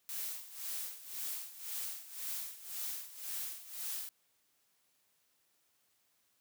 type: noise with tremolo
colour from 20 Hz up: blue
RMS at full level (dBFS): -39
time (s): 0.09-4.09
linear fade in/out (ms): 0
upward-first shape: sine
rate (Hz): 1.9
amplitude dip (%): 80
effects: white hiss -75 dBFS RMS until 6.4 s + high-pass 80 Hz 12 dB/octave